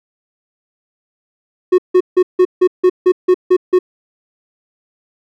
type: tone bursts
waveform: triangle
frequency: 365.6 Hz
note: F#4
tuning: 21 cents flat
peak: -4 dBFS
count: 10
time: 1.72-3.79 s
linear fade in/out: 10 ms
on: 63 ms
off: 160 ms
effects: none